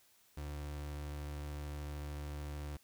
35% pulse tone, 73.42 Hz, D2, in tune, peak -39 dBFS, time 0.37-2.77 s, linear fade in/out 5 ms, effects white hiss -68 dBFS RMS until 2.83 s

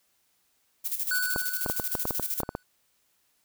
violet noise with tremolo, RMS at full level -29 dBFS, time 0.84-2.42 s, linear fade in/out 20 ms, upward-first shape square, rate 13 Hz, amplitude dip 65%
square tone with exponential decay, 1486 Hz, F#6, 7 cents sharp, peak -25 dBFS, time 1.11-2.63 s, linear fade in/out 2 ms, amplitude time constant 330 ms
clicks, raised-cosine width 1 ms, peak -15 dBFS, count 12, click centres 1.361 / 1.662 / 1.699 / 1.798 / 1.952 / 2.054 / 2.108 / 2.197 / 2.403 / 2.433 / 2.491 / 2.551 s
effects white hiss -70 dBFS RMS until 3.44 s

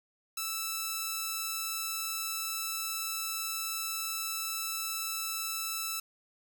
5% pulse tone, 1318.5 Hz, E6, in tune, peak -21 dBFS, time 0.37-6 s, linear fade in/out 5 ms, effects none

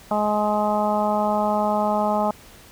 harmonic tone, 210 Hz, G#3, 19 cents sharp, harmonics 1 / 2 / 3 / 4 / 5 / 6, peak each -25 / -32 / -23 / -23 / -29 / -31 dBFS, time 0.11-2.31 s, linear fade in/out 2 ms, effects pink hiss -47 dBFS RMS until 2.71 s

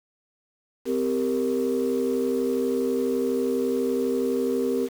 sine tone cluster, 257.1 / 394.6 / 466.7 Hz, C4 / G4 / A#4, -30 / +11 / +2 cents, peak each -25 dBFS, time 0.85-4.89 s, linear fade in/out 50 ms, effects tanh soft clip ceiling -16 dBFS + 7-bit

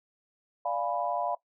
sine chord, D diminished seventh, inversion none, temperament equal, 587.3 / 698.5 / 830.6 / 987.8 Hz, D5 / F5 / Ab5 / Cb6, 0 / 0 / 0 / 0 cents, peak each -34 / -31 / -36 / -34 dBFS, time 0.65-1.35 s, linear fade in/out 5 ms, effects noise-tail reverb RT60 0.1 s tail -18 dB re dry

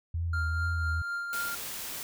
sine tone with vibrato, 82.41 Hz, E2, in tune, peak -28 dBFS, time 0.14-1.02 s, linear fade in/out 5 ms, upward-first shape triangle, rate 2.3 Hz, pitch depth 59 cents each way
triangle tone with tremolo, 1396.9 Hz, F6, in tune, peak -28 dBFS, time 0.33-1.55 s, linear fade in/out 5 ms, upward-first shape triangle, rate 4 Hz, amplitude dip 40%
white noise, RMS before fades -38 dBFS, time 1.33-2.03 s, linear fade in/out 0 ms
effects none

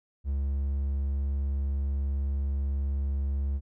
triangle tone, 69.3 Hz, C#2, in tune, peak -24 dBFS, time 0.24-3.61 s, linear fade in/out 50 ms, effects none

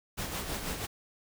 pink noise with tremolo, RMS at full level -34 dBFS, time 0.17-0.87 s, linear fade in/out 20 ms, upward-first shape sine, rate 6.2 Hz, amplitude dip 50%, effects none

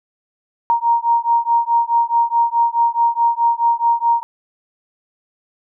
sine beating tone pair, 932.3 / 937 Hz, A#5 / A#5, 0 / +9 cents, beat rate 4.7 Hz, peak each -16 dBFS, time 0.7-4.23 s, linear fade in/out 0 ms, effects none

